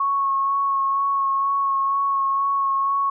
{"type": "tone with vibrato", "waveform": "sine", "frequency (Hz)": 1100, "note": "C#6", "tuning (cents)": -14, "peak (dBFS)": -18, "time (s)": [0, 3.1], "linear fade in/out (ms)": 5, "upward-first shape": "sine", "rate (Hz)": 2.1, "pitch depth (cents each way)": 16, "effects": []}